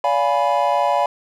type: chord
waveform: triangle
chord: D diminished seventh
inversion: none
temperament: equal with one note detuned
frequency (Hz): 575.2 / 698.5 / 830.6 / 987.8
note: D5 / F5 / Ab5 / Cb6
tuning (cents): -36 / 0 / 0 / 0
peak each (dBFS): -19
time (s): 0.04-1.06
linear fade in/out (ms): 2
effects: none